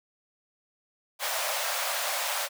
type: high-pass noise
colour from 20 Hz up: pink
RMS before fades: -30 dBFS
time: 1.19-2.49 s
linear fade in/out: 50 ms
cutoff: 530 Hz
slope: 96 dB/octave
effects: none